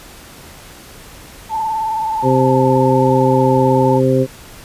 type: tone with vibrato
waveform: sine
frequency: 880 Hz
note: A5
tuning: in tune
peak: -16 dBFS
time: 1.49-4.01 s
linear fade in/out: 50 ms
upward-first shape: triangle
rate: 19 Hz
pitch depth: 53 cents each way
type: harmonic tone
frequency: 130.81 Hz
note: C3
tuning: in tune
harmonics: 1 / 2 / 3 / 4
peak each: -16 / -16 / -16 / -16 dBFS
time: 2.22-4.27 s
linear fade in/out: 50 ms
effects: pink hiss -38 dBFS RMS until 4.64 s + resampled to 32000 Hz